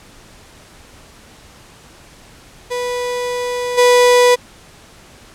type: tone with level steps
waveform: 35% pulse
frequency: 491.5 Hz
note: B4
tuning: 8 cents flat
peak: -17 / -6 dBFS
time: 2.7-4.36 s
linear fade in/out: 20 ms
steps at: 3.77 s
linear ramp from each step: 20 ms
effects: pink hiss -43 dBFS RMS until 5.34 s + low-pass 10000 Hz 12 dB/octave